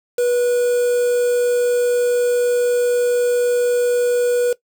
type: tone with quantisation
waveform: triangle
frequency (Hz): 487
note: B4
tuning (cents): -24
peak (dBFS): -12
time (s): 0.18-4.53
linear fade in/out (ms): 5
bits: 5
effects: noise-tail reverb RT60 0.1 s tail -18 dB re dry